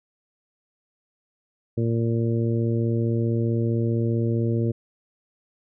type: harmonic tone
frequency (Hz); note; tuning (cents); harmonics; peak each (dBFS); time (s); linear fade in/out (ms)
115.4; A#2; -17; 1 / 2 / 3 / 4 / 5; -22 / -27 / -28 / -31 / -38; 1.77-4.72; 10
effects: none